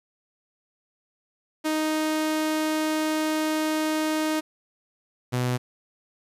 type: tone pair in turn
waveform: sawtooth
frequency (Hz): 311.1 / 124.53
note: D#4 / B2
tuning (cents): 0 / +15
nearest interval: octave + major third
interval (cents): 1585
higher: first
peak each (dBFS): -19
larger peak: neither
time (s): 1.64-4.41 / 5.32-5.58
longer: first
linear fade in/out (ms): 20
effects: resampled to 32000 Hz + 9-bit